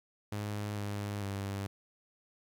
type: tone with pitch steps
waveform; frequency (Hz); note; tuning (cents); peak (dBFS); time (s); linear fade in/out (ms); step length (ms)
sawtooth; 103.9 / 102.3 / 99; G#2 / G#2 / G2; +1 / -26 / +18; -31; 0.32-1.67; 5; 450
effects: 12-bit